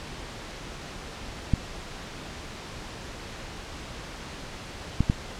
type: clicks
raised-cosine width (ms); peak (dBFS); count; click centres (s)
5; -8; 3; 1.537 / 5.006 / 5.099
effects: pink hiss -39 dBFS RMS until 5.39 s + low-pass 6000 Hz 12 dB/octave